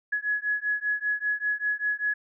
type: beating tone pair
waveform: sine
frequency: 1684 / 1689.1 Hz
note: G#6 / G#6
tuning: +24 / +29 cents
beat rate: 5.1 Hz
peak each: -28 dBFS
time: 0.12-2.14 s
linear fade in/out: 10 ms
effects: none